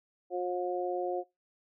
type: harmonic tone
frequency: 179.3 Hz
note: F3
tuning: 46 cents sharp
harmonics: 2 / 3 / 4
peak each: -33 / -35 / -36 dBFS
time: 0.3-1.24 s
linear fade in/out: 50 ms
effects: noise-tail reverb RT60 0.2 s tail -22 dB re dry